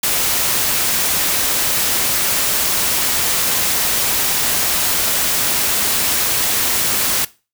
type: noise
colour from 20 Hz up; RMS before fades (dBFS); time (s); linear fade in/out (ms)
white; -17; 0.03-7.25; 5
effects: noise-tail reverb RT60 0.3 s tail -19 dB re dry